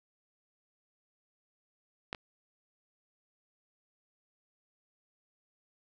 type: clicks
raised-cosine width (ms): 0.3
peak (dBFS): -19 / -28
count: 2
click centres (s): 2.129 / 2.148
effects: none